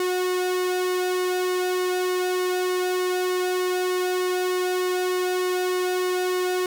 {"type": "tone with flanger", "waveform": "sawtooth", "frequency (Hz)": 364.9, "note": "F#4", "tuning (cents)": -24, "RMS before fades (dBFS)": -24, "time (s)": [0, 6.66], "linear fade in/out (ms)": 2, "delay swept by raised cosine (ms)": [1.2, 1.81], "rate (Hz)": 3.3, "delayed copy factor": -0.65, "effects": []}